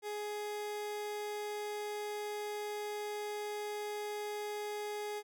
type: tone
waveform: 30% pulse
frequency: 417.4 Hz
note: G#4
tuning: 9 cents sharp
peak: -35 dBFS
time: 0.02-5.23 s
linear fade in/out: 50 ms
effects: none